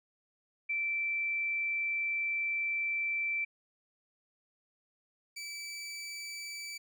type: tone pair in turn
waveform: sine / 20% pulse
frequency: 2335 / 2311 Hz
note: D7 / D7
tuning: -11 / -28 cents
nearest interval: unison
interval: 17 cents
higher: first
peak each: -30 / -35 dBFS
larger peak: first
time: 0.69-3.45 / 5.36-6.78 s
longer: first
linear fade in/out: 10 ms
effects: none